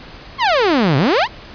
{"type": "exponential two-way sweep", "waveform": "sawtooth", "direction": "down then up", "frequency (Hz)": [1125, 126.3, 1125], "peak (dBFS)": -8, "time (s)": [0.38, 1.28], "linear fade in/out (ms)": 50, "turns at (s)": 0.97, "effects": ["pink hiss -37 dBFS RMS until 1.54 s", "resampled to 11025 Hz"]}